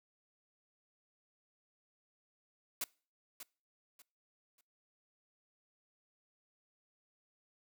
white noise with echo, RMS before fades -37 dBFS, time 2.81-2.84 s, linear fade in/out 2 ms, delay 590 ms, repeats 3, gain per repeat -11 dB, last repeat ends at 4.61 s, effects noise-tail reverb RT60 0.4 s tail -25 dB re dry + high-pass 200 Hz 12 dB/octave

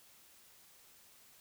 silence, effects white hiss -62 dBFS RMS until 1.4 s

